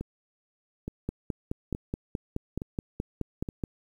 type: two click trains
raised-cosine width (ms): 3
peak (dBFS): -17 / -21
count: 13 / 5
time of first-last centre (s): 1.09-3.638 / 0.01-3.488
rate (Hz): 4.71 / 1.15
effects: 9-bit